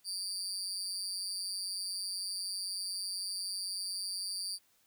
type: tone with amplitude modulation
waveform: 30% pulse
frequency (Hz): 4699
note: D8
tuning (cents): 0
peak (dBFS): -29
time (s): 0.04-4.59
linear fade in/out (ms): 50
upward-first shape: sine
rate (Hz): 188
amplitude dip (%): 90
effects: white hiss -70 dBFS RMS until 4.86 s